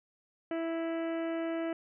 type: harmonic tone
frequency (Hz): 329.6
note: E4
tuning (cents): 0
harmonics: 1 / 2 / 3 / 4 / 5 / 6 / 7 / 8 / 9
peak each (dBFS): -33 / -36 / -52 / -47 / -49 / -50 / -53 / -57 / -56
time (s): 0.51-1.73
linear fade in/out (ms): 2
effects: none